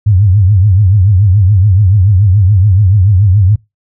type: tone with vibrato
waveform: sine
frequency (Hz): 98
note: G2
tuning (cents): 0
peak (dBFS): -4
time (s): 0.06-3.56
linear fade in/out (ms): 10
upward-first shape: triangle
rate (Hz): 7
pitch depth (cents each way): 210
effects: noise-tail reverb RT60 0.2 s tail -23 dB re dry